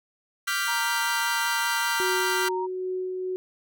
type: chord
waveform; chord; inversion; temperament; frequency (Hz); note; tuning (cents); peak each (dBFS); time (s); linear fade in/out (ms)
sawtooth; G dominant seventh; second; equal; 1174.7 / 1396.9 / 1568 / 1975.5; D6 / F6 / G6 / B6; 0 / 0 / 0 / 0; -30 / -25 / -26 / -28; 0.47-2.49; 10
type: tone with vibrato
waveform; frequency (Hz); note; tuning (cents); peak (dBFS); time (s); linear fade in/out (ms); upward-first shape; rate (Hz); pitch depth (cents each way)
sine; 932.3; A#5; 0; -29; 0.67-2.67; 20; triangle; 5.2; 18
type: tone with tremolo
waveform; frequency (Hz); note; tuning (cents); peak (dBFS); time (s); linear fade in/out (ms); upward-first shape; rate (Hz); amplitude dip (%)
sine; 370; F#4; 0; -26; 2-3.36; 0; sine; 2.4; 25
effects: none